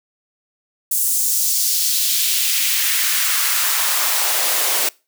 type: noise with high-pass filter sweep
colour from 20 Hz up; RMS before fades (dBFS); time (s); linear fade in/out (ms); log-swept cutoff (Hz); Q
white; -18; 0.91-4.89; 5; 8900 to 430; 1.3
effects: noise-tail reverb RT60 0.3 s tail -24 dB re dry